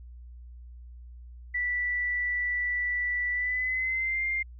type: tone with pitch glide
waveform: sine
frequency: 1966 to 2107 Hz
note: B6 to C7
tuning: -8 to +12 cents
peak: -26 dBFS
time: 1.54-4.43 s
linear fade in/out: 10 ms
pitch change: +120 cents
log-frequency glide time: 3.32-4.24 s
effects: added 60 Hz sine -43 dBFS peak until 4.59 s